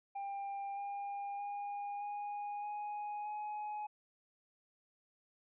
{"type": "tone with pitch steps", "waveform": "triangle", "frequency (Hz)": [796, 804.8, 813.7, 822.6, 831.7, 840.9], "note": ["G5", "G5", "G#5", "G#5", "G#5", "G#5"], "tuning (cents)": [26, 45, -36, -17, 2, 21], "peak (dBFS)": -37, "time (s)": [0.15, 3.87], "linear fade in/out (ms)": 10, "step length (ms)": 620, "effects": ["resampled to 8000 Hz"]}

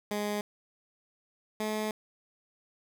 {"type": "tone pair in turn", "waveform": "15% pulse", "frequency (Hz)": [207.7, 214.8], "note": ["G#3", "A3"], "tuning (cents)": [0, -41], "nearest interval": "minor second", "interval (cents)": 59, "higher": "second", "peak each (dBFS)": -24, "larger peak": "neither", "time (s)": [[0.11, 0.41], [1.6, 1.91]], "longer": "second", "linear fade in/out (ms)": 2, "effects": []}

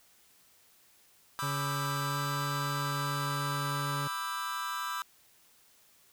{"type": "chord", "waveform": "45% pulse", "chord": "E minor seventh", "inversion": "second", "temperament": "just", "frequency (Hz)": [988.9, 1186.7, 1318.5, 1582.2], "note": ["B5", "D6", "E6", "G6"], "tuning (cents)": [2, 18, 0, 16], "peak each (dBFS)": [-40, -38, -38, -41], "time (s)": [1.39, 5.02], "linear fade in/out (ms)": 0}
{"type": "tone with pitch glide", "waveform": "40% pulse", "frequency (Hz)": [140.6, 141.91], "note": ["C#3", "C#3"], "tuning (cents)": [25, 41], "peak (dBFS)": -33, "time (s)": [1.42, 4.08], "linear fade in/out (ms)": 10, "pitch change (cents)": 16, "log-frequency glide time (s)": [2.1, 2.15]}
{"effects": ["white hiss -63 dBFS RMS until 6.12 s"]}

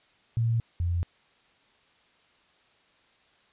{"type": "tone pair in turn", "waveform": "sine", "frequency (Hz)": [115.2, 86.46], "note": ["A#2", "F2"], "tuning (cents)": [-20, -17], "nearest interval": "perfect fourth", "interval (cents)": 497, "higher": "first", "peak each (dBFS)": [-22, -24], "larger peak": "first", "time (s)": [[0.37, 0.6], [0.8, 1.03]], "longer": "neither", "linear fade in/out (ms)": 0, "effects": ["white hiss -63 dBFS RMS until 3.52 s", "resampled to 8000 Hz"]}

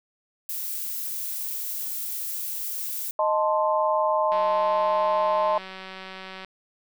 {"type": "noise", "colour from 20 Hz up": "violet", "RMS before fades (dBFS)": -31, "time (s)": [0.49, 3.11], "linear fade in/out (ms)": 2}
{"type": "chord", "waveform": "sine", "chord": "A diminished", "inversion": "second", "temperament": "equal", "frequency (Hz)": [622.3, 880, 1046.5], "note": ["Eb5", "A5", "C6"], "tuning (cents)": [0, 0, 0], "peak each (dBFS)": [-23, -25, -25], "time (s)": [3.19, 5.58], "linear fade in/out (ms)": 2}
{"type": "click train", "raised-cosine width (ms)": 0.3, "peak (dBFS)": -23, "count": 403, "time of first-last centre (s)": [4.32, 6.447], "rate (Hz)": 189}
{"effects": []}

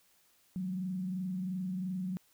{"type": "tone with frequency modulation", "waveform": "sine", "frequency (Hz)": 185, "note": "F#3", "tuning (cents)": 0, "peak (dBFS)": -33, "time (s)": [0.56, 2.17], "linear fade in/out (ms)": 0, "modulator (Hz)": 22.9, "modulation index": 0.41, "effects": ["white hiss -68 dBFS RMS until 2.33 s"]}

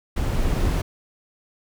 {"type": "noise with level ramp", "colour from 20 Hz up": "brown", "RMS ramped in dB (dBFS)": [-23, -20], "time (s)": [0.16, 0.82], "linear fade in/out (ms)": 10, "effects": []}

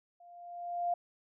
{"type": "tone with level ramp", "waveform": "sine", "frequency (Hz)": 698.5, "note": "F5", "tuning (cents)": 0, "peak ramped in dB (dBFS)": [-54, -27], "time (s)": [0.2, 0.94], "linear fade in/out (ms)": 5, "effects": []}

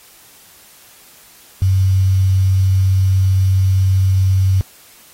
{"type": "tone with quantisation", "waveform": "sine", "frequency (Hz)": 95, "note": "F#2", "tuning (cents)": 46, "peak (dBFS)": -10, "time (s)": [1.62, 4.61], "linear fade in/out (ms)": 0, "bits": 6, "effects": ["white hiss -45 dBFS RMS until 5.13 s", "AAC 48 kbps"]}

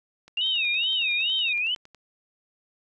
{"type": "click train", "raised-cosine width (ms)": 0.2, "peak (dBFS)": -31, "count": 19, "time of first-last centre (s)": [0.28, 1.947], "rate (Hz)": 10.8}
{"type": "tone with vibrato", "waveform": "sine", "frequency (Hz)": 2736, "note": "F7", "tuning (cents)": -36, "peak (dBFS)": -23, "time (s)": [0.37, 1.75], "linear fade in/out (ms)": 5, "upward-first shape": "sine", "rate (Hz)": 2.3, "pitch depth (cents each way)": 230}
{"type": "tone", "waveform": "sine", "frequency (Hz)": 3729, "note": "A#7", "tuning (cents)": 0, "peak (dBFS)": -28, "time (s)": [0.41, 1.53], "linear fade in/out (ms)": 5}
{"effects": []}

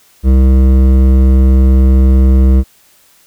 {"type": "tone with hard clipping", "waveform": "sine", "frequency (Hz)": 65.41, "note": "C2", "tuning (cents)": 0, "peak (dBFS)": -6, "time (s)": [0.23, 2.64], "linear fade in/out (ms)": 50, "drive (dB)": 12, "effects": ["white hiss -48 dBFS RMS until 3.26 s"]}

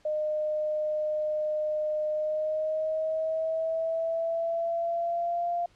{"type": "tone with pitch glide", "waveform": "sine", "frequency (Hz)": [611, 693.8], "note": ["D#5", "F5"], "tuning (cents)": [-32, -12], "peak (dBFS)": -26, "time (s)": [0.05, 5.66], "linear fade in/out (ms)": 5, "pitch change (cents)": 220, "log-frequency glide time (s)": [2.11, 5.49], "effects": ["pink hiss -63 dBFS RMS until 5.75 s", "low-pass 6000 Hz 12 dB/octave"]}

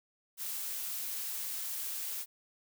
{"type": "noise", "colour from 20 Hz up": "blue", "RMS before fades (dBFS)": -38, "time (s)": [0.37, 2.26], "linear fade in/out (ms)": 50, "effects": []}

